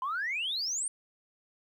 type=exponential sweep; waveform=sine; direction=up; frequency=1000 to 9150 Hz; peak=-29 dBFS; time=0.02-0.88 s; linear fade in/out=2 ms; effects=tanh soft clip ceiling -26 dBFS + 11-bit